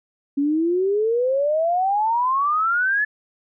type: exponential sweep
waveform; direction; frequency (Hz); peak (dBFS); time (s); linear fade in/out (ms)
sine; up; 276.1 to 1739; -17; 0.37-3.05; 10
effects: none